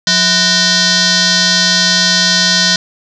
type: tone with frequency modulation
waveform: sine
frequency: 180 Hz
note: F#3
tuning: 47 cents flat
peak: -8 dBFS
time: 0.07-2.76 s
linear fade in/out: 2 ms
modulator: 833 Hz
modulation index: 6.6
effects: none